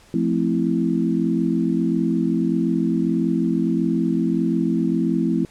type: chord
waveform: sine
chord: F major seventh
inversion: none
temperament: equal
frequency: 174.61 / 220 / 261.6 / 329.6 Hz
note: F3 / A3 / C4 / E4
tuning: 0 / 0 / 0 / 0 cents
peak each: -23 dBFS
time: 0.14-5.45 s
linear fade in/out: 2 ms
effects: pink hiss -51 dBFS RMS until 5.5 s + low-pass 10000 Hz 12 dB/octave